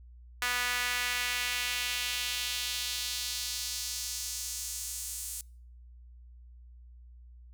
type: tone with high-pass filter sweep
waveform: sawtooth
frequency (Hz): 245.9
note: B3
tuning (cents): -7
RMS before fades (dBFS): -34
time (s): 0.42-5.41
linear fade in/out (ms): 2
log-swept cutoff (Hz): 1600 to 8500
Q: 1.5
effects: noise-tail reverb RT60 0.5 s tail -25 dB re dry + added 60 Hz sine -49 dBFS peak until 7.53 s